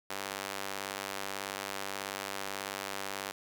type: tone with high-pass filter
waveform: sawtooth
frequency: 98.3 Hz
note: G2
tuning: 5 cents sharp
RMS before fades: -39 dBFS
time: 0.1-3.32 s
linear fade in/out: 5 ms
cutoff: 600 Hz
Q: 0.51
effects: none